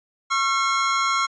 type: tone cluster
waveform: square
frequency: 1093 / 1359 / 2169 Hz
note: C#6 / F6 / C#7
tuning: -25 / -48 / -38 cents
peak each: -24 / -23 / -28 dBFS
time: 0.3-1.27 s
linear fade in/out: 20 ms
effects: resampled to 16000 Hz